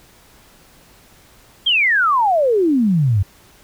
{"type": "exponential sweep", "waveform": "sine", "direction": "down", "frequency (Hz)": [3300, 91], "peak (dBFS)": -12, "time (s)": [1.66, 3.23], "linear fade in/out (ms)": 10, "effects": ["pink hiss -49 dBFS RMS until 3.63 s"]}